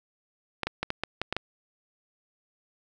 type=clicks; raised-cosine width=0.3 ms; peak=-12 dBFS; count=8; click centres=0.633 / 0.67 / 0.83 / 0.904 / 1.036 / 1.216 / 1.326 / 1.366 s; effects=none